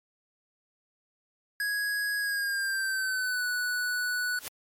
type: tone with pitch glide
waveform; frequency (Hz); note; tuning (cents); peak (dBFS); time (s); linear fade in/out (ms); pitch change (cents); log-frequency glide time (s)
square; 1661.2 to 1480; G#6 to F#6; 0 to 0; -28; 1.6-4.39; 2; -200; 2.19-3.45
type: noise with exponential growth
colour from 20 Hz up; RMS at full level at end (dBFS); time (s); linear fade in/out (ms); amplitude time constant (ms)
white; -33; 4.31-4.48; 0; 35
effects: MP3 64 kbps